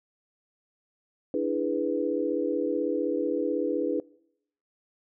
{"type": "chord", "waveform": "sine", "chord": "E dominant seventh", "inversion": "third", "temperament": "equal", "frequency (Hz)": [293.7, 329.6, 415.3, 493.9], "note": ["D4", "E4", "G#4", "B4"], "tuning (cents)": [0, 0, 0, 0], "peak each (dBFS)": [-30, -31, -31, -29], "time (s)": [1.34, 4], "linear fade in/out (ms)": 2, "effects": ["noise-tail reverb RT60 0.8 s tail -24 dB re dry"]}